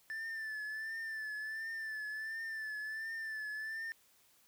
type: tone with vibrato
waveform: triangle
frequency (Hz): 1760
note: A6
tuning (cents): 0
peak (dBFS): -37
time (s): 0.1-3.92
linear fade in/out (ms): 0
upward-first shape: triangle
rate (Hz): 1.4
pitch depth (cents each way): 56
effects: white hiss -68 dBFS RMS until 4.47 s